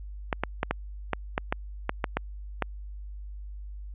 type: clicks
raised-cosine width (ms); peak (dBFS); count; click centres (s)
0.5; -10; 11; 0.328 / 0.436 / 0.631 / 0.71 / 1.133 / 1.379 / 1.525 / 1.894 / 2.042 / 2.17 / 2.623
effects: added 50 Hz sine -37 dBFS peak until 3.94 s + resampled to 8000 Hz

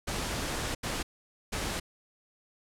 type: noise bursts at uneven times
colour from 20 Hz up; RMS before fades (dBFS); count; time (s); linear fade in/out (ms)
pink; -33; 3; 0.07-0.75 / 0.83-1.03 / 1.52-1.8; 10
effects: low-pass 10000 Hz 12 dB/octave

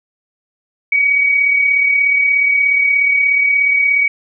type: tone with amplitude modulation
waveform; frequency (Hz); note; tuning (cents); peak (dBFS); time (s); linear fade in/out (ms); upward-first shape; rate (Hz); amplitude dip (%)
sine; 2259; C#7; +32; -8; 0.92-4.08; 5; sine; 36.8; 45
effects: none

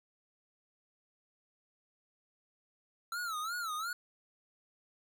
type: tone with vibrato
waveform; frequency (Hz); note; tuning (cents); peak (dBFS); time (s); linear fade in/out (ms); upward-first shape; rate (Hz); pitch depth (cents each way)
square; 1334; E6; +20; -36; 3.12-3.93; 2; sine; 2.8; 150
effects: none

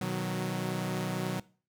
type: chord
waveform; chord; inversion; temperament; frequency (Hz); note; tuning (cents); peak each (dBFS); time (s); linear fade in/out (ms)
sawtooth; B major; none; equal with one note detuned; 124.55 / 155.56 / 185; B2 / D#3 / F#3; +15 / 0 / 0; -33 / -33 / -29; 0.01-1.4; 5
effects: noise-tail reverb RT60 0.4 s tail -21 dB re dry

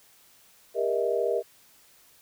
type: tone cluster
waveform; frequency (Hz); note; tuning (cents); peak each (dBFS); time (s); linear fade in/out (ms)
sine; 399.8 / 473.3 / 615 / 655; G4 / A#4 / D#5 / E5; +34 / +26 / -20 / -11; -29 / -27 / -30 / -31; 0.74-1.43; 50
effects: white hiss -58 dBFS RMS until 2.21 s

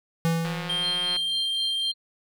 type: tone with exponential decay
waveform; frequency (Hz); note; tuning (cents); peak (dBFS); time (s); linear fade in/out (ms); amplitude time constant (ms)
square; 165.6; E3; +8; -20; 0.25-1.4; 0; 250
type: click train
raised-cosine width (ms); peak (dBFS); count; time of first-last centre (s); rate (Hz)
0.3; -19; 129; 0.45-1.165; 179
type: tone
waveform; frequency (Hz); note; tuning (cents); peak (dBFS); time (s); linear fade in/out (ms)
triangle; 3178; G7; +23; -23; 0.69-1.92; 10
type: tone with tremolo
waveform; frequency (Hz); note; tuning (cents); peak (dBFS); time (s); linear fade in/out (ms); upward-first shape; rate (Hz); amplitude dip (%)
sine; 4192; C8; +2; -28; 0.81-1.94; 50; sine; 3.9; 95
effects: none

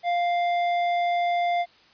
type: tone with hard clipping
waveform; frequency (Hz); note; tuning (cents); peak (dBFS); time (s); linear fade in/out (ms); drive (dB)
sine; 698.5; F5; 0; -23; 0.03-1.66; 50; 9
effects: white hiss -56 dBFS RMS until 1.93 s + resampled to 11025 Hz

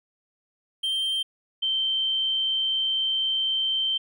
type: tone pair in turn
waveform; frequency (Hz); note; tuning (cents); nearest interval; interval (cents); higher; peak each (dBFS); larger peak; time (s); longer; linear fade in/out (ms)
triangle / sine; 3145 / 3118; G7 / G7; +5 / -10; unison; 15; first; -22 / -22; neither; 0.83-1.23 / 1.62-3.98; second; 10
effects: none

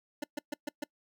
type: tone bursts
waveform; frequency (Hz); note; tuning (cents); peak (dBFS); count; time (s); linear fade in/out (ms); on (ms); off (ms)
25% pulse; 293.7; D4; 0; -29; 5; 0.22-0.84; 5; 20; 130
effects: noise-tail reverb RT60 0.1 s tail -24 dB re dry

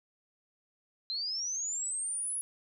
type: linear sweep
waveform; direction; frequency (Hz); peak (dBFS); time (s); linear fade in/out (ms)
sine; up; 4038 to 10548; -32; 1.1-2.41; 0
effects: none

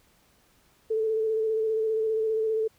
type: tone with vibrato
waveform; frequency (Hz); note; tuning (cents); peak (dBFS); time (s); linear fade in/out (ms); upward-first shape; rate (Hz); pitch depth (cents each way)
sine; 440; A4; 0; -23; 0.9-2.68; 10; square; 15; 19
effects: pink hiss -63 dBFS RMS until 2.78 s

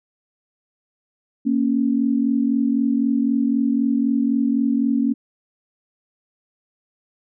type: tone pair together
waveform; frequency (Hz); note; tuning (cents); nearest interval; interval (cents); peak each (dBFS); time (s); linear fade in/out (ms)
sine; 233.1 / 277; A#3 / C#4; 0 / -1; minor third; 299; -19; 1.45-5.14; 20
effects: none

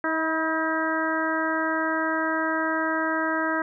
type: harmonic tone with a mistuned harmonic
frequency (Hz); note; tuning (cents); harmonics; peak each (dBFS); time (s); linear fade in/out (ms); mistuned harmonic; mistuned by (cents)
319.1; D#4; +44; 1 / 2 / 3 / 4 / 5 / 6; -28 / -30 / -31 / -30 / -28 / -34; 0.04-3.62; 2; 3; +26
effects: none

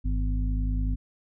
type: harmonic tone with a mistuned harmonic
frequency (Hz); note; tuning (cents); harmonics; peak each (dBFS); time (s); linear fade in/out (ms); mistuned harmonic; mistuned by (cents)
50.4; G1; +49; 1 / 2 / 3 / 5; -24 / -34 / -38 / -35; 0.04-0.96; 20; 3; +73
effects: none

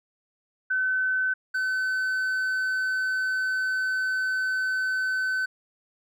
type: tone pair in turn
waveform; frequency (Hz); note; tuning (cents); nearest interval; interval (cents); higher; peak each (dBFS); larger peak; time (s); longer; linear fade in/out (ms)
sine / triangle; 1520 / 1520; F#6 / F#6; +46 / +46; unison; 0; neither; -22 / -22; neither; 0.7-1.34 / 1.54-5.46; second; 10
effects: none

